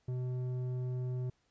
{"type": "tone with low-pass filter", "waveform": "square", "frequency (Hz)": 126.1, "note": "B2", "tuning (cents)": 36, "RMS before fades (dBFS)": -36, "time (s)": [0.08, 1.3], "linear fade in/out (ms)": 5, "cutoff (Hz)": 390, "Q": 0.67, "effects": ["pink hiss -75 dBFS RMS until 1.5 s", "resampled to 16000 Hz"]}